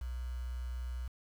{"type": "tone with quantisation", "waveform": "sine", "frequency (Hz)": 61.74, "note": "B1", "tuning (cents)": 0, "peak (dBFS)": -36, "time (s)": [0.01, 1.08], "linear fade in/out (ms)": 5, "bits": 9, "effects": []}